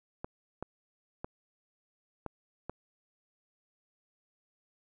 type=clicks; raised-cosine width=1 ms; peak=-23 dBFS; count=5; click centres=0.245 / 0.626 / 1.245 / 2.263 / 2.696 s; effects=none